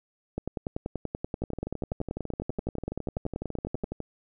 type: two click trains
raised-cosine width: 2 ms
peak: -20 / -17 dBFS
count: 32 / 37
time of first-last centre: 1.42-4.003 / 0.38-3.842 s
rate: 12 / 10.4 Hz
effects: none